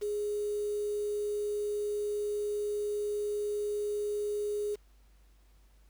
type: tone with quantisation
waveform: sine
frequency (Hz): 415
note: G#4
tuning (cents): -1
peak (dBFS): -30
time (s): 0.01-4.76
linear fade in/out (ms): 20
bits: 8
effects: added 50 Hz sine -58 dBFS peak until 5.89 s + pink hiss -70 dBFS RMS until 5.89 s